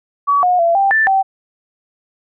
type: tone with pitch steps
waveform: sine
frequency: 1135 / 722 / 677 / 787 / 1767 / 773 Hz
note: C#6 / F#5 / E5 / G5 / A6 / G5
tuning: +41 / -43 / +46 / +7 / +7 / -24 cents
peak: -10 dBFS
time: 0.27-1.23 s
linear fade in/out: 20 ms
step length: 160 ms
effects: none